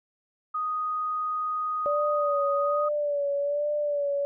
sine tone, 1244.5 Hz, D#6, in tune, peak -26 dBFS, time 0.54-2.89 s, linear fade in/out 10 ms
sine tone with vibrato, 579 Hz, D5, 25 cents flat, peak -24 dBFS, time 1.86-4.25 s, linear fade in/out 0 ms, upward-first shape sine, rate 1.2 Hz, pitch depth 42 cents each way
effects none

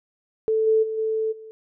sine tone with level steps, 440 Hz, A4, in tune, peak -18 / -15 / -25 / -21 / -38 dBFS, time 0.48-1.51 s, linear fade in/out 0 ms, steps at 0.66 / 0.82 / 0.97 / 1.31 s, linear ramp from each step 20 ms, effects none

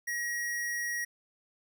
square tone, 1900 Hz, A#6, 33 cents sharp, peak -32 dBFS, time 0.07-1.05 s, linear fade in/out 10 ms, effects none

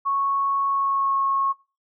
sine tone with pitch glide, 1105 to 1092.9 Hz, C#6 to C#6, -6 to -25 cents, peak -20 dBFS, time 0.05-1.53 s, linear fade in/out 20 ms, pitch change -19 cents, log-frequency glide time 0.66-1.18 s, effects noise-tail reverb RT60 0.3 s tail -19 dB re dry

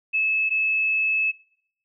sine tone pair in turn, 2600 / 2600 Hz, E7 / E7, -24 / -24 cents, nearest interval unison, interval 0 cents, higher neither, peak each -19 dBFS, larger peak neither, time 0.13-0.5 / 0.5-1.32 s, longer second, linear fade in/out 20 ms, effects noise-tail reverb RT60 0.7 s tail -22 dB re dry

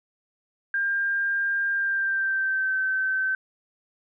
sine tone with pitch glide, 1600 to 1539.3 Hz, G6 to G6, +35 to -32 cents, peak -22 dBFS, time 0.74-3.35 s, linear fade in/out 2 ms, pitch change -67 cents, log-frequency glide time 1.71-2.76 s, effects none

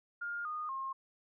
sine tone with pitch steps, 1412 / 1229.2 / 1070.1 Hz, F6 / D#6 / C6, +19 / -21 / +39 cents, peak -36 dBFS, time 0.21-0.93 s, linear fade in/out 10 ms, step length 240 ms, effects none

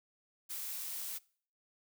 blue noise, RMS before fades -41 dBFS, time 0.49-1.19 s, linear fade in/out 20 ms, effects noise-tail reverb RT60 0.5 s tail -23 dB re dry

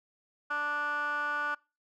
15% pulse tone with band-pass filter, 293.7 Hz, D4, in tune, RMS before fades -32 dBFS, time 0.5-1.55 s, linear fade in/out 10 ms, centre 1400 Hz, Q 8.7, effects noise-tail reverb RT60 0.3 s tail -25 dB re dry

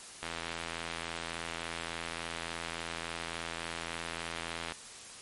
click train, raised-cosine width 0.3 ms, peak -20 dBFS, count 376, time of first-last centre 0.23-4.721 s, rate 83.5 Hz, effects white hiss -48 dBFS RMS until 5.21 s + MP3 48 kbps

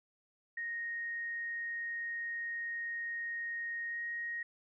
sine tone with pitch glide, 1864.7 to 1876.6 Hz, A#6 to A#6, 0 to +11 cents, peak -36 dBFS, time 0.57-4.43 s, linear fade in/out 5 ms, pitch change +11 cents, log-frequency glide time 3.88-4 s, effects none

